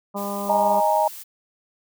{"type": "harmonic tone", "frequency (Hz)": 201.2, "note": "G3", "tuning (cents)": 45, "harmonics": [1, 2, 3, 4, 5, 6], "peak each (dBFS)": [-30, -35, -31, -34, -33, -37], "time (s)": [0.14, 0.81], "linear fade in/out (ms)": 20}
{"type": "noise", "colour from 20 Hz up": "blue", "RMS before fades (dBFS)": -38, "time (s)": [0.16, 1.24], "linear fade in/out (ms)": 20}
{"type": "chord", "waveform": "sine", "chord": "D# suspended fourth", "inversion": "none", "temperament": "equal", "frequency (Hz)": [622.3, 830.6, 932.3], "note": ["D#5", "G#5", "A#5"], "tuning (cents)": [0, 0, 0], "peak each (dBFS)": -21, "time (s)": [0.49, 1.08], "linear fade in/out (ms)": 5}
{"effects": []}